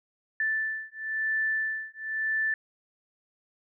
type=beating tone pair; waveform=sine; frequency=1760 / 1760.98 Hz; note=A6 / A6; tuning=0 / +1 cents; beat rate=0.98 Hz; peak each=-30 dBFS; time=0.4-2.54 s; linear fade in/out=2 ms; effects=none